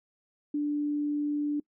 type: tone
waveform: sine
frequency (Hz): 293.7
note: D4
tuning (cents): 0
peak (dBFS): -26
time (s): 0.54-1.6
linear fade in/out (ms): 5
effects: noise-tail reverb RT60 0.1 s tail -24 dB re dry

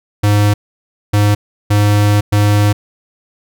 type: tone bursts at uneven times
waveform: square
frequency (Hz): 103.5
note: G#2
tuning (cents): -5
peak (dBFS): -9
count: 4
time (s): 0.23-0.54 / 1.13-1.35 / 1.7-2.21 / 2.32-2.73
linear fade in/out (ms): 10
effects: none

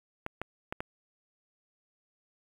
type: clicks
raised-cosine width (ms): 0.5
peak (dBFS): -19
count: 4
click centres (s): 0.264 / 0.416 / 0.725 / 0.805
effects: 8-bit

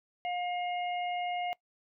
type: harmonic tone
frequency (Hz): 712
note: F5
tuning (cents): +33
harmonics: 1 / 3 / 4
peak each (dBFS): -32 / -40 / -44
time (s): 0.25-1.53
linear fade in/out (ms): 0
effects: noise-tail reverb RT60 0.1 s tail -21 dB re dry

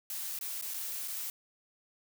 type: noise with dropouts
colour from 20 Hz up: blue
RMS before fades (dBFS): -38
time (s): 0.1-1.3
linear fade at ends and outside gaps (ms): 1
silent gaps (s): 0.389-0.411 / 0.613-0.623 / 0.738-0.742 / 1.077-1.081
effects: none

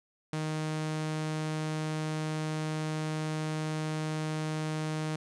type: tone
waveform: sawtooth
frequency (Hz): 155.56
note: D#3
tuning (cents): 0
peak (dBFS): -27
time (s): 0.33-5.16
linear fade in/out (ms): 2
effects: resampled to 22050 Hz + 10-bit

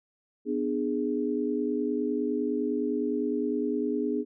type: chord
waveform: sine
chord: G# diminished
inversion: first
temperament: just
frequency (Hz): 249.2 / 299 / 415.3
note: B3 / D4 / G#4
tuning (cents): +16 / +31 / 0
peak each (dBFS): -30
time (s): 0.45-4.25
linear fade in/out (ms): 50
effects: none

